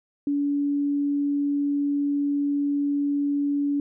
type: tone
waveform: sine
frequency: 285.8 Hz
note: D4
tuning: 47 cents flat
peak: -21 dBFS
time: 0.27-3.8 s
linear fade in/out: 2 ms
effects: none